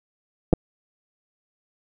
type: clicks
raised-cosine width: 2 ms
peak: -4 dBFS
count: 2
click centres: 0.529 / 0.535 s
effects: none